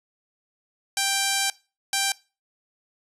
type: tone bursts at uneven times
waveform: 5% pulse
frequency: 786 Hz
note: G5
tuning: 4 cents sharp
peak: -10 dBFS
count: 2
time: 0.97-1.5 / 1.93-2.12 s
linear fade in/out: 2 ms
effects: noise-tail reverb RT60 0.3 s tail -21 dB re dry + resampled to 32000 Hz